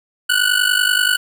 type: ring-modulated tone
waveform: 25% pulse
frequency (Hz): 1480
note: F#6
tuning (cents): 0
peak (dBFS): -7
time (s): 0.29-1.17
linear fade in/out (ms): 10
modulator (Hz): 25.2
effects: 7-bit